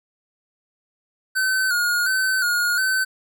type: tone with vibrato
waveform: square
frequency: 1480 Hz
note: F#6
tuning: in tune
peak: -19 dBFS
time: 1.35-3.05 s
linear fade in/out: 20 ms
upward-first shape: square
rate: 1.4 Hz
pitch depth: 55 cents each way
effects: none